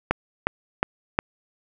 click train, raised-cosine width 0.5 ms, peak -4 dBFS, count 4, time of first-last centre 0.11-1.189 s, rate 2.78 Hz, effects none

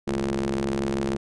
sawtooth ring-modulated tone, 67.2 Hz, C2, 47 cents sharp, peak -17 dBFS, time 0.07-1.17 s, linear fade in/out 10 ms, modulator 279 Hz, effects resampled to 22050 Hz

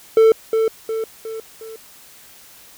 triangle tone with echo, 445.2 Hz, A4, 20 cents sharp, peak -6 dBFS, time 0.17-0.32 s, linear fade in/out 2 ms, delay 360 ms, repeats 4, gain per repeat -6 dB, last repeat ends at 1.76 s, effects white hiss -45 dBFS RMS until 2.77 s

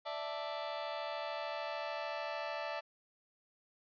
sawtooth chord, D suspended second, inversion none, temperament just, 587.3 / 660.7 / 881 Hz, D5 / E5 / A5, 0 / +4 / +2 cents, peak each -38 / -38 / -39 dBFS, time 0.05-2.81 s, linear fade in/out 20 ms, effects resampled to 11025 Hz

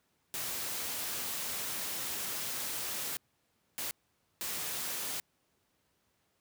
white noise bursts at uneven times, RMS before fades -37 dBFS, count 3, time 0.34-3.17 / 3.78-3.91 / 4.41-5.2 s, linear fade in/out 0 ms, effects pink hiss -75 dBFS RMS until 6.4 s + high-pass 80 Hz 12 dB/octave

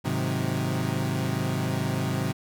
30% pulse chord, Ab dominant seventh, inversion none, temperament equal, 103.83 / 130.81 / 155.56 / 185 Hz, Ab2 / C3 / Eb3 / Gb3, 0 / 0 / 0 / 0 cents, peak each -29 / -26 / -29 / -30 dBFS, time 0.04-2.33 s, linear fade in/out 20 ms, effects none

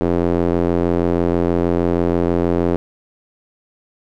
square tone with band-pass filter, 43.14 Hz, F1, 20 cents flat, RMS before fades -17 dBFS, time 0.01-2.76 s, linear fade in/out 0 ms, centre 390 Hz, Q 1.5, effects none

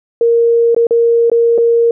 sine tone with dropouts, 466.2 Hz, A#4, in tune, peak -7 dBFS, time 0.21-1.91 s, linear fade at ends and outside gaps 2 ms, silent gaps 0.747-0.764 / 0.869-0.908 / 1.299-1.316 / 1.579-1.583 s, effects none

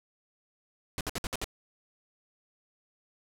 pink noise bursts, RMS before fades -33 dBFS, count 6, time 0.98-1.443 s, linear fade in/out 0 ms, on 28 ms, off 59 ms, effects low-pass 12000 Hz 12 dB/octave

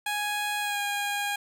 15% pulse tone with pitch glide, 830.6 to 814.9 Hz, G#5 to G#5, 0 to -33 cents, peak -21 dBFS, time 0.06-1.36 s, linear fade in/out 5 ms, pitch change -33 cents, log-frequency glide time 0.6-0.79 s, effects none

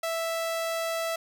sawtooth tone, 659.3 Hz, E5, in tune, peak -24 dBFS, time 0.03-1.16 s, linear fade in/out 5 ms, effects none

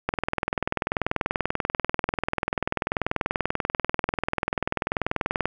click train, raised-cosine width 0.5 ms, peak -8 dBFS, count 111, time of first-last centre 0.09-5.456 s, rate 20.5 Hz, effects none

